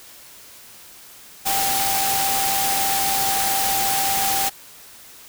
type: tone in noise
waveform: sine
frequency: 784 Hz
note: G5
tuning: in tune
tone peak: -23 dBFS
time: 1.45-4.5 s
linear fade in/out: 20 ms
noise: white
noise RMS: -22 dBFS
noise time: 1.45-4.5 s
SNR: -4 dB
effects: white hiss -44 dBFS RMS until 5.28 s